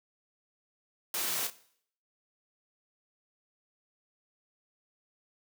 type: noise with echo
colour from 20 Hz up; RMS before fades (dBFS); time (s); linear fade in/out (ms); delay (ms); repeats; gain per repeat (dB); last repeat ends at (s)
white; -33; 1.14-1.47; 2; 31; 1; -8; 1.501
effects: noise-tail reverb RT60 0.6 s tail -17 dB re dry + high-pass 200 Hz 12 dB/octave

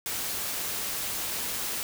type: noise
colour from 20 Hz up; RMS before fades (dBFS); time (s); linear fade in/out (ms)
white; -32; 0.06-1.83; 0
effects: none

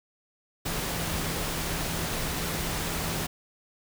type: tone in noise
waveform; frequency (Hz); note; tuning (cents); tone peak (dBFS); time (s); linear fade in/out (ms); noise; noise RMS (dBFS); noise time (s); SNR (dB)
sine; 164.81; E3; 0; -37; 0.65-3.27; 10; pink; -31; 0.65-3.27; -9
effects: none

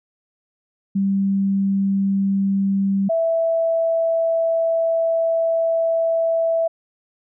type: tone pair in turn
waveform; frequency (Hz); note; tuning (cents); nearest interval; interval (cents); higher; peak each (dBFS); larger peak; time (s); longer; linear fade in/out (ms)
sine; 196 / 659.3; G3 / E5; 0 / 0; octave + major sixth; 2100; second; -16; neither; 0.95-3.09 / 3.09-6.68; second; 10
effects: none

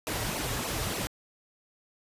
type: noise with flanger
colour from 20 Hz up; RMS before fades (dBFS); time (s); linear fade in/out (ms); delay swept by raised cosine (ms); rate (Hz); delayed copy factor
pink; -32; 0.07-1.07; 0; 0.57 to 5.97; 3.4; -0.85
effects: resampled to 32000 Hz

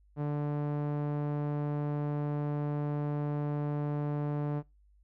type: tone with low-pass filter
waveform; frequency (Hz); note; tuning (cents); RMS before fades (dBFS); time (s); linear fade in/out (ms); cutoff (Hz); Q
sawtooth; 146.83; D3; 0; -32; 0.16-4.63; 50; 880; 0.66
effects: noise-tail reverb RT60 0.2 s tail -22 dB re dry + added 50 Hz sine -60 dBFS peak until 5.03 s

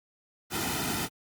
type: noise with comb filter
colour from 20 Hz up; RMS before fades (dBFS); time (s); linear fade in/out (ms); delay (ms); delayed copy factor
pink; -31; 0.5-1.09; 50; 1.8; -0.8
effects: high-pass 60 Hz 12 dB/octave + Opus 48 kbps

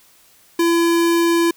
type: tone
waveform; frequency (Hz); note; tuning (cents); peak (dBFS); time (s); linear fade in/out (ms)
square; 337.7; E4; +42; -14; 0.59-1.51; 5
effects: white hiss -52 dBFS RMS until 1.56 s

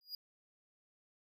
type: tone with exponential growth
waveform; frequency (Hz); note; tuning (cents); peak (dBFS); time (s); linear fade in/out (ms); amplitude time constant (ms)
square; 4870; D#8; -38; -38; 0.01-0.15; 2; 29
effects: none

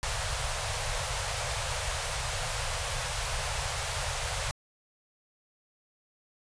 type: band-stop noise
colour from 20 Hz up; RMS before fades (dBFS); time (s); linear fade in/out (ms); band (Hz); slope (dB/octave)
pink; -32; 0.03-4.51; 0; 140 to 490; 48
effects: resampled to 22050 Hz

